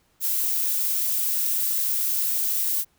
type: noise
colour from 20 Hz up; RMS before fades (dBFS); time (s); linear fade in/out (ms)
violet; -24; 0.2-2.85; 50
effects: pink hiss -65 dBFS RMS until 2.98 s